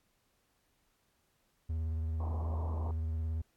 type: tone with vibrato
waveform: triangle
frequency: 80.1 Hz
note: E2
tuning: 49 cents flat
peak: -30 dBFS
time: 1.69-3.42 s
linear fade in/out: 10 ms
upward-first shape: sine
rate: 18 Hz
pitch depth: 41 cents each way
type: low-pass noise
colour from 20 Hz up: white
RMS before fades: -46 dBFS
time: 2.2-2.91 s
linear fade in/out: 2 ms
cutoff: 1100 Hz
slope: 96 dB/octave
effects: pink hiss -75 dBFS RMS until 3.56 s + AAC 64 kbps